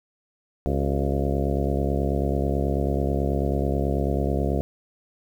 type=harmonic tone with a mistuned harmonic; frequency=69.2 Hz; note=C#2; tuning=2 cents flat; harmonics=1 / 2 / 3 / 4 / 5 / 6 / 7 / 8 / 9 / 10; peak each=-25 / -28 / -30 / -31 / -32 / -33 / -33 / -34 / -35 / -35 dBFS; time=0.66-4.61 s; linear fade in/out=0 ms; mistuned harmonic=5; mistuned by=+75 cents; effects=9-bit